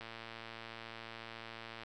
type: click train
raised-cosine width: 0.3 ms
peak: -30 dBFS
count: 209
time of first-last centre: 0.01-1.835 s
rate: 114 Hz
effects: none